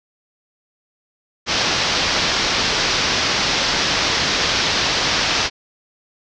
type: low-pass noise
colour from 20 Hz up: white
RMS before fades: -19 dBFS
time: 1.46-5.5 s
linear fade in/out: 50 ms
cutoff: 5700 Hz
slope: 48 dB/octave
effects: none